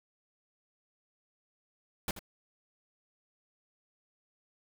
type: noise with echo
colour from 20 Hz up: pink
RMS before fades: -33 dBFS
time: 2.08-2.11 s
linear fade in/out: 2 ms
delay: 82 ms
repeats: 1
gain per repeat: -12 dB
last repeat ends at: 2.192 s
effects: none